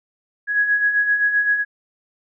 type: beating tone pair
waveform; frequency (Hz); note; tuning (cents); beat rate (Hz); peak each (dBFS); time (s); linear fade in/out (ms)
sine; 1661.2 / 1668.9; G#6 / G#6; 0 / +8; 7.7; -24 / -16; 0.47-1.65; 50
effects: none